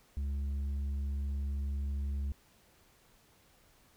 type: tone with tanh clipping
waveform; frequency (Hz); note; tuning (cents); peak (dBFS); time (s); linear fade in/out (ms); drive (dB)
sine; 70; C#2; +18; -33; 0.17-2.32; 0; 5
effects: pink hiss -65 dBFS RMS until 3.96 s